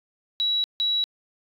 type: tone pair in turn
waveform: triangle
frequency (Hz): 3900 / 3900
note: B7 / B7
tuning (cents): -23 / -23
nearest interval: unison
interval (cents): 0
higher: neither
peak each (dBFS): -17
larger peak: neither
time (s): 0.4-0.64 / 0.8-1.04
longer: neither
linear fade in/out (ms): 0
effects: tanh soft clip ceiling -19 dBFS